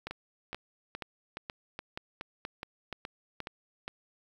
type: two click trains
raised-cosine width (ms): 0.3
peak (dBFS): -21 / -22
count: 9 / 9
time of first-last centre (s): 0.07-3.88 / 0.11-3.471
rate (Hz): 2.1 / 2.38
effects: 9-bit